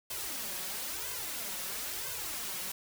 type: noise with flanger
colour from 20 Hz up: white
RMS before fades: -38 dBFS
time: 0.1-2.72 s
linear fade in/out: 5 ms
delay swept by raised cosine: 1.9 to 5.5 ms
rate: 1 Hz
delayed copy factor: +0.95
effects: none